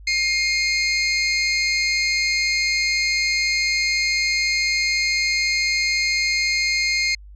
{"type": "tone pair together", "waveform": "25% pulse", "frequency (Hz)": [2126, 2466], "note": ["C7", "D#7"], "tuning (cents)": [27, -16], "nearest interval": "minor third", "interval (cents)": 257, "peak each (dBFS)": [-15, -24], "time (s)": [0.07, 7.15], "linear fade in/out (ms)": 5, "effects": ["added 50 Hz sine -39 dBFS peak until 7.35 s", "resampled to 22050 Hz"]}